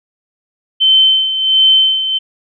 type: tone with tremolo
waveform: sine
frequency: 3083 Hz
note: G7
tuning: 29 cents flat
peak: -5 dBFS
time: 0.8-2.19 s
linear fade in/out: 20 ms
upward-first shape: sine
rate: 1.4 Hz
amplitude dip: 65%
effects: none